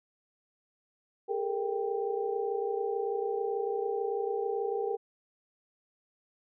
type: tone cluster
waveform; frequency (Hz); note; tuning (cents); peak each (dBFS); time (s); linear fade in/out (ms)
sine; 404.9 / 436.3 / 463 / 787; G#4 / A4 / A#4 / G5; -44 / -15 / -12 / +7; -33 / -38 / -33 / -37; 1.28-4.97; 20
effects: none